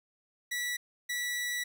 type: tone pair in turn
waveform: sawtooth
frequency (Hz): 1951 / 1951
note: B6 / B6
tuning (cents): -22 / -22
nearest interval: unison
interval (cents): 0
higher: neither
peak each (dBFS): -28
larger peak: neither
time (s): 0.51-0.77 / 1.09-1.64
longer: second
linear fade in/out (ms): 10
effects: none